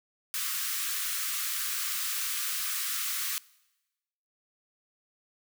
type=high-pass noise; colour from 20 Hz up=white; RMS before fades=-32 dBFS; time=0.34-3.38 s; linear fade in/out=0 ms; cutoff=1100 Hz; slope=96 dB/octave; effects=noise-tail reverb RT60 1.0 s tail -22 dB re dry

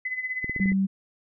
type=tone with tremolo; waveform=sine; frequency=2021 Hz; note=B6; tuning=39 cents sharp; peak=-25 dBFS; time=0.05-0.73 s; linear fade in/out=5 ms; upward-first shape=sine; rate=16 Hz; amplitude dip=70%
type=clicks; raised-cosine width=3 ms; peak=-22 dBFS; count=6; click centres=0.444 / 0.496 / 0.563 / 0.599 / 0.658 / 0.719 s
type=tone; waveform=sine; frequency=193.2 Hz; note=G3; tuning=25 cents flat; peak=-20 dBFS; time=0.59-0.87 s; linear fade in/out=20 ms
effects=none

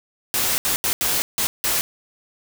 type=noise bursts at uneven times; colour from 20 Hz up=white; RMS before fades=-21 dBFS; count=6; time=0.34-0.58 / 0.65-0.76 / 0.84-0.93 / 1.01-1.22 / 1.38-1.47 / 1.64-1.81 s; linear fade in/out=0 ms; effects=none

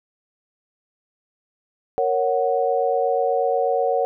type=chord; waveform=sine; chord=F# major; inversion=first; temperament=equal; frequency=466.2 / 554.4 / 740 Hz; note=A#4 / C#5 / F#5; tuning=0 / 0 / 0 cents; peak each=-22 dBFS; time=1.98-4.05 s; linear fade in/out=0 ms; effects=none

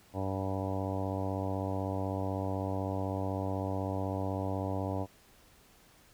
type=harmonic tone with a mistuned harmonic; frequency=96 Hz; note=G2; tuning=36 cents flat; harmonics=1 / 2 / 3 / 4 / 5 / 6 / 7 / 8 / 9 / 10; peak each=-35 / -41 / -38 / -45 / -42 / -41 / -42 / -44 / -45 / -46 dBFS; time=0.13-5.07 s; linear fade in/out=50 ms; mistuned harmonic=10; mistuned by=+29 cents; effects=pink hiss -61 dBFS RMS until 6.13 s

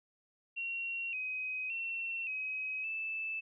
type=tone with pitch steps; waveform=sine; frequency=2740 / 2521 / 2709 / 2538 / 2632 Hz; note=F7 / D#7 / E7 / D#7 / E7; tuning=-34 / +22 / +47 / +34 / -3 cents; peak=-35 dBFS; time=0.56-3.41 s; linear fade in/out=20 ms; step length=570 ms; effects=none

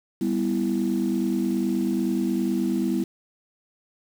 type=chord; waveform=sine; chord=E minor; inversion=first; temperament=just; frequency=197.78 / 247.2 / 329.6 Hz; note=G3 / B3 / E4; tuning=+16 / +2 / 0 cents; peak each=-25 dBFS; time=0.21-3.04 s; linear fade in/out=5 ms; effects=tanh soft clip ceiling -14 dBFS + 7-bit

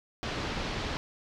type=low-pass noise; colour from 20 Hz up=pink; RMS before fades=-34 dBFS; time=0.23-0.97 s; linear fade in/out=0 ms; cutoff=5000 Hz; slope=24 dB/octave; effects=none

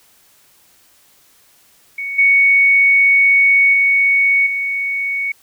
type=tone with level steps; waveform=sine; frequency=2226 Hz; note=C#7; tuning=7 cents sharp; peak=-21 / -8 / -10 / -17 dBFS; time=1.98-5.32 s; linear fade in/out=5 ms; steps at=2.18 / 3.73 / 4.46 s; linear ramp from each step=10 ms; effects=white hiss -52 dBFS RMS until 5.42 s

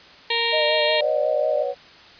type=harmonic tone; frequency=465 Hz; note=A#4; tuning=4 cents flat; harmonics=1 / 2 / 4 / 5 / 6 / 7 / 8 / 9; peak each=-28 / -28 / -28 / -28 / -28 / -28 / -28 / -28 dBFS; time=0.3-1.01 s; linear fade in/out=5 ms
type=tone with vibrato; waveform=sine; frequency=610 Hz; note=D#5; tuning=34 cents flat; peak=-20 dBFS; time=0.52-1.64 s; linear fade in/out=20 ms; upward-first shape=sine; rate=5.5 Hz; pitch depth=37 cents each way
type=chord; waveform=sine; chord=B suspended second; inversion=none; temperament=just; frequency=493.9 / 555.6 / 740.8 Hz; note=B4 / C#5 / F#5; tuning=0 / +4 / +2 cents; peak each=-27 / -25 / -31 dBFS; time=0.99-1.75 s; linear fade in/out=50 ms
effects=white hiss -46 dBFS RMS until 2.19 s + resampled to 11025 Hz

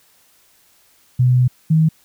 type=tone pair in turn; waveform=sine; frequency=125.6 / 158.72 Hz; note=B2 / D#3; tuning=+30 / +35 cents; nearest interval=major third; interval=405 cents; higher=second; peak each=-10 dBFS; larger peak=neither; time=1.19-1.48 / 1.7-1.89 s; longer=first; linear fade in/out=10 ms; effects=white hiss -55 dBFS RMS until 2.04 s

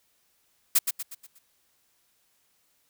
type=noise with echo; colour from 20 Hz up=blue; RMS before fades=-19 dBFS; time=0.75-0.79 s; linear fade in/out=10 ms; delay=120 ms; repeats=5; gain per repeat=-7 dB; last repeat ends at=1.39 s; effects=white hiss -69 dBFS RMS until 2.89 s

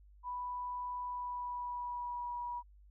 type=tone with pitch glide; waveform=sine; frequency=987.8 to 967.5 Hz; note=B5 to B5; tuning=0 to -36 cents; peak=-37 dBFS; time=0.23-2.63 s; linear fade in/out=50 ms; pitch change=-36 cents; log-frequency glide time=1.04-2.35 s; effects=added 50 Hz sine -57 dBFS peak until 2.9 s

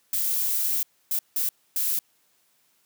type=noise bursts at uneven times; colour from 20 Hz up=violet; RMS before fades=-25 dBFS; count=4; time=0.13-0.83 / 1.11-1.19 / 1.36-1.49 / 1.76-1.99 s; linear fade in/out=2 ms; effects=white hiss -66 dBFS RMS until 2.85 s + high-pass 100 Hz 12 dB/octave

